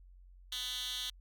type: tone with high-pass filter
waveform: 10% pulse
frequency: 250.3 Hz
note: B3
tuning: 23 cents sharp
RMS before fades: -39 dBFS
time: 0.52-1.1 s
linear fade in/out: 2 ms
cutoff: 3200 Hz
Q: 3.5
effects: added 45 Hz sine -54 dBFS peak until 1.2 s